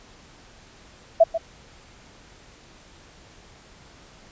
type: tone with echo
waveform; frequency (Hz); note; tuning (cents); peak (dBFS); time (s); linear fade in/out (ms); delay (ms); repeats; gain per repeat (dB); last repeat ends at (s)
sine; 660; E5; +2; -9; 1.2-1.24; 10; 140; 1; -12; 1.38
effects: pink hiss -50 dBFS RMS until 4.31 s + resampled to 16000 Hz